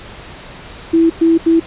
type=tone bursts at uneven times; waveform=sine; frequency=329.6 Hz; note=E4; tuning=in tune; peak=-7 dBFS; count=3; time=0.93-1.1 / 1.21-1.38 / 1.46-1.6 s; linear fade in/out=10 ms; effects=pink hiss -34 dBFS RMS until 1.66 s + resampled to 8000 Hz